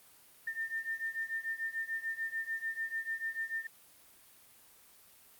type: beating tone pair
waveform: sine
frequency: 1800 / 1806.8 Hz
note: A6 / A6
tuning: +39 / +45 cents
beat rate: 6.8 Hz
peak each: -39 / -37 dBFS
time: 0.47-3.67 s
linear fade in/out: 5 ms
effects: white hiss -60 dBFS RMS until 5.39 s + Opus 32 kbps